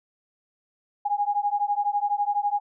sine beating tone pair, 815 / 827 Hz, G#5 / G#5, -33 / -8 cents, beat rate 12 Hz, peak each -25 dBFS, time 1.05-2.6 s, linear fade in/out 10 ms, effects none

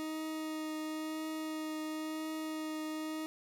40% pulse tone with vibrato, 312.6 Hz, D#4, 8 cents sharp, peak -36 dBFS, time 0-3.26 s, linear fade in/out 0 ms, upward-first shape triangle, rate 0.97 Hz, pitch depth 12 cents each way, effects none

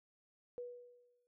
sine tone with exponential decay, 487.6 Hz, B4, 22 cents flat, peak -40 dBFS, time 0.58-1.27 s, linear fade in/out 0 ms, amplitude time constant 150 ms, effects none

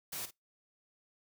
white noise with echo, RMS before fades -40 dBFS, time 0.12-0.26 s, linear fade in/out 10 ms, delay 50 ms, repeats 1, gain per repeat -12 dB, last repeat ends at 0.31 s, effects noise-tail reverb RT60 0.2 s tail -25 dB re dry

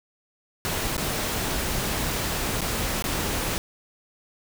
pink noise with dropouts, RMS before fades -27 dBFS, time 0.65-3.58 s, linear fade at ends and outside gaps 0 ms, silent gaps 0.967-0.979 / 2.608-2.616 / 3.023-3.041 s, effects none

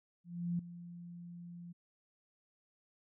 sine tone with ADSR envelope, 173.2 Hz, F3, 14 cents flat, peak -31 dBFS, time 0.24-1.73 s, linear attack 350 ms, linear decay 4 ms, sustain -15 dB, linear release 16 ms, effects none

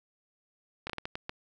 slowing click train, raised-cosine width 0.3 ms, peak -19 dBFS, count 7, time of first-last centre 0.87-1.294 s, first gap 26 ms, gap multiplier 1.4, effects none

